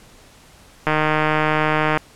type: click train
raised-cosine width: 0.5 ms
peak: -3 dBFS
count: 171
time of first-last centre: 0.87-1.974 s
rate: 154 Hz
effects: pink hiss -48 dBFS RMS until 2.15 s + low-pass 11000 Hz 12 dB/octave